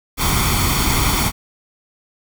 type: noise with comb filter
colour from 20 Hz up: pink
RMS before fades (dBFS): -17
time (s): 0.17-1.32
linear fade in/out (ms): 50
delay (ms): 0.89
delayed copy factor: +0.65
effects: none